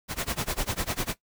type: noise with tremolo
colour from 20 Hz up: pink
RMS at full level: -27 dBFS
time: 0.08-1.15 s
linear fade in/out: 50 ms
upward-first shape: sine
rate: 10 Hz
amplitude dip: 95%
effects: noise-tail reverb RT60 0.1 s tail -17 dB re dry